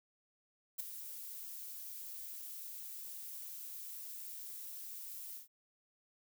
violet noise with ADSR envelope, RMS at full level -36 dBFS, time 0.78-5.48 s, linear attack 19 ms, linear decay 9 ms, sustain -11 dB, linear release 130 ms, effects none

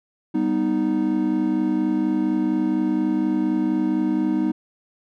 triangle chord, G augmented, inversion none, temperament equal, 196 / 246.9 / 311.1 Hz, G3 / B3 / D#4, 0 / 0 / 0 cents, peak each -24 / -22 / -19 dBFS, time 0.34-4.52 s, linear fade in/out 10 ms, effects none

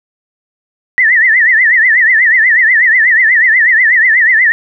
sine tone with vibrato, 1895 Hz, A#6, 28 cents sharp, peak -5 dBFS, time 0.98-4.52 s, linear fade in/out 0 ms, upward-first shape triangle, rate 8.2 Hz, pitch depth 180 cents each way, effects none

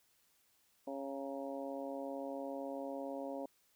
harmonic tone with a mistuned harmonic, 137.8 Hz, C#3, 10 cents flat, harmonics 2 / 3 / 4 / 5 / 6 / 7, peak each -44 / -50 / -43 / -48 / -54 / -53 dBFS, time 0.87-3.46 s, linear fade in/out 5 ms, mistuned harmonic 7, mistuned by -49 cents, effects white hiss -73 dBFS RMS until 3.75 s

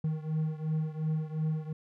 triangle beating tone pair, 155.6 / 158.4 Hz, D#3 / D#3, 0 / +31 cents, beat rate 2.8 Hz, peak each -29 / -32 dBFS, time 0.04-1.73 s, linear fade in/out 5 ms, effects none

